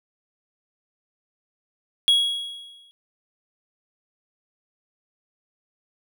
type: tone with exponential decay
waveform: triangle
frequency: 3322 Hz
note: G#7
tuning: in tune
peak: -11 dBFS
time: 2.08-2.91 s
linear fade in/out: 0 ms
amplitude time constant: 180 ms
effects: none